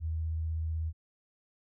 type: tone with vibrato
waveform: sine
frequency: 80.2 Hz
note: E2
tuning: 47 cents flat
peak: -30 dBFS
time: 0-0.93 s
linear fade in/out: 50 ms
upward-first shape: triangle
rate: 16 Hz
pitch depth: 18 cents each way
effects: none